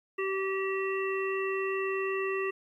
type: harmonic tone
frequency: 385.9 Hz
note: G4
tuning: 27 cents flat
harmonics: 1 / 3 / 5 / 7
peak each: -30 / -37 / -37 / -38 dBFS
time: 0.18-2.51 s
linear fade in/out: 10 ms
effects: 11-bit